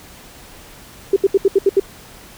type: tone bursts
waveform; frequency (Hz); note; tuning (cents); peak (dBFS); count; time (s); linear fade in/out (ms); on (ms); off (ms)
sine; 392; G4; 0; -8; 7; 1.13-1.799; 5; 33; 73
effects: pink hiss -41 dBFS RMS until 2.37 s